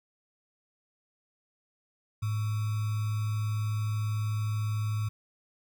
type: tone with sample-and-hold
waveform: sine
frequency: 106.7 Hz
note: G#2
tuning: 47 cents sharp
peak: -27 dBFS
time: 2.22-5.09 s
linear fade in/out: 10 ms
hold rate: 1225 Hz
effects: none